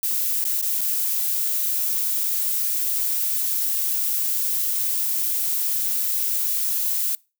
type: noise with dropouts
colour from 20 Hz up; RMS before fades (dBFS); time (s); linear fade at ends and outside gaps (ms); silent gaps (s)
violet; -23; 0.03-7.15; 1; 0.441-0.451 / 0.614-0.626 / 0.81-0.814
effects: noise-tail reverb RT60 0.3 s tail -24 dB re dry